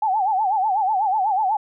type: tone with vibrato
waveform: sine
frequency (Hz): 809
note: G#5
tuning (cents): -46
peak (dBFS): -17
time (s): 0.02-1.57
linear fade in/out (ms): 5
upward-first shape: sine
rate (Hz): 8.1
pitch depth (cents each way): 160
effects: none